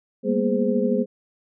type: tone cluster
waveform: sine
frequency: 199.6 / 229.9 / 242.8 / 416 / 517 Hz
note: G3 / A#3 / B3 / G#4 / C5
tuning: +32 / -24 / -29 / +3 / -21 cents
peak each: -25 dBFS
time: 0.23-1.06 s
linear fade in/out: 50 ms
effects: none